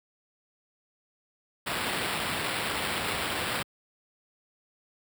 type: noise with sample-and-hold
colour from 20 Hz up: blue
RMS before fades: -31 dBFS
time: 1.66-3.63 s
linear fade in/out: 10 ms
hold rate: 6300 Hz
effects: high-pass 60 Hz 12 dB/octave